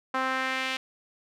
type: tone with band-pass filter sweep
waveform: sawtooth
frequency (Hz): 261.6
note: C4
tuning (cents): 0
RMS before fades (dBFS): -29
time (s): 0.14-0.77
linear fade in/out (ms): 5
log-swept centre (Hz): 1200 to 2800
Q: 1.7
effects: none